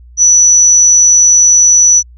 sine tone, 5930 Hz, F#8, 3 cents sharp, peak -3 dBFS, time 0.17-2.03 s, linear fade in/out 50 ms, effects added 60 Hz sine -34 dBFS peak until 2.17 s

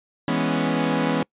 sawtooth chord, C# minor seventh, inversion first, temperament equal, 164.81 / 207.7 / 246.9 / 277.2 Hz, E3 / G#3 / B3 / C#4, 0 / 0 / 0 / 0 cents, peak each -22 / -24 / -21 / -21 dBFS, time 0.28-1.23 s, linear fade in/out 2 ms, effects noise-tail reverb RT60 0.1 s tail -26 dB re dry + resampled to 8000 Hz

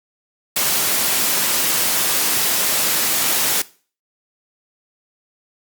white high-pass noise, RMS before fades -18 dBFS, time 0.56-3.62 s, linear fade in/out 5 ms, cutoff 140 Hz, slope 12 dB/octave, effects noise-tail reverb RT60 0.4 s tail -20 dB re dry + Opus 48 kbps

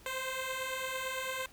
10% pulse beating tone pair, 515 / 523.9 Hz, C5 / C5, -28 / +2 cents, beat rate 8.9 Hz, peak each -32 / -28 dBFS, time 0.06-1.46 s, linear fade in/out 2 ms, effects pink hiss -58 dBFS RMS until 1.52 s

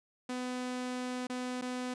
sawtooth tone with dropouts, 250.9 Hz, B3, 28 cents sharp, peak -31 dBFS, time 0.29-1.94 s, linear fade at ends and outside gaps 5 ms, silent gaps 1.27-1.297 / 1.614-1.621 s, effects resampled to 22050 Hz

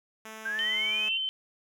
5% pulse tone with pitch glide, 219.3 to 214.8 Hz, A3 to A3, -6 to -41 cents, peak -30 dBFS, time 0.25-1.09 s, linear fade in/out 5 ms, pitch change -35 cents, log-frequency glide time 0.45-0.53 s
sine linear sweep, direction up, 1547 to 2794 Hz, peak -29 dBFS, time 0.45-1.18 s, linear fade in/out 10 ms
sine tone, 3078 Hz, G7, 32 cents flat, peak -28 dBFS, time 0.59-1.29 s, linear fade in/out 0 ms
effects none

